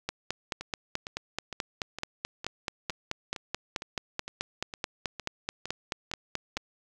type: two click trains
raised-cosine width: 0.2 ms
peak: -20 / -13 dBFS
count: 14 / 31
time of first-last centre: 0.61-6.573 / 0.09-6.569 s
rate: 2.18 / 4.63 Hz
effects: none